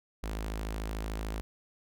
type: tone with notch filter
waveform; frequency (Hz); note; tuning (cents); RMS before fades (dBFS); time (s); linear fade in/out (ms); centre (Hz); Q
sawtooth; 53.5; A1; -48; -36; 0.23-1.41; 0; 120; 1.3
effects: none